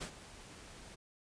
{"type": "noise with ADSR envelope", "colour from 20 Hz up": "pink", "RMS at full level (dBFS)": -40, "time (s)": [0, 0.96], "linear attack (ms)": 20, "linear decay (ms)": 82, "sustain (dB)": -13, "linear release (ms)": 22, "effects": ["resampled to 22050 Hz"]}